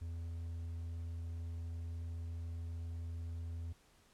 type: tone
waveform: triangle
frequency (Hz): 83.7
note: E2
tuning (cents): +27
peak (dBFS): -38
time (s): 0.01-3.73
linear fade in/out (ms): 10
effects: pink hiss -68 dBFS RMS until 4.13 s + low-pass 11000 Hz 12 dB/octave